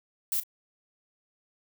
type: noise with echo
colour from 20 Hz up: violet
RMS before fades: -28 dBFS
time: 0.32-0.4 s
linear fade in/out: 2 ms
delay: 35 ms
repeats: 1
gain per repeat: -14 dB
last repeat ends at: 0.435 s
effects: none